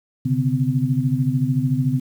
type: tone cluster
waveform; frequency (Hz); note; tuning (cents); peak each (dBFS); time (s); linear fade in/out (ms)
sine; 126.8 / 140.3 / 153.9 / 253.8; B2 / C#3 / D#3 / B3; +46 / +21 / -19 / +47; -23 / -20 / -29 / -22; 0.25-2; 10
effects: 8-bit